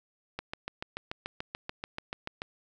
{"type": "click train", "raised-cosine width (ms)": 0.3, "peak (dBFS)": -19, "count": 15, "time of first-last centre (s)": [0.39, 2.419], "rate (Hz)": 6.9, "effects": []}